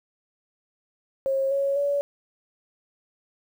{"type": "tone with pitch steps", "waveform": "sine", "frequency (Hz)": [540, 554.2, 568.8], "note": ["C#5", "C#5", "C#5"], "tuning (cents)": [-45, -1, 45], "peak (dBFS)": -21, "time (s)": [1.26, 2.01], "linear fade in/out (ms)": 0, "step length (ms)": 250, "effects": ["9-bit"]}